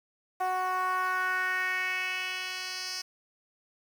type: tone with band-pass filter sweep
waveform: 10% pulse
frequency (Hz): 370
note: F#4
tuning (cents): 0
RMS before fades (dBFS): -31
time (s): 0.4-3.02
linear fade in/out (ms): 10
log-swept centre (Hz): 770 to 5100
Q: 2.7
effects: 8-bit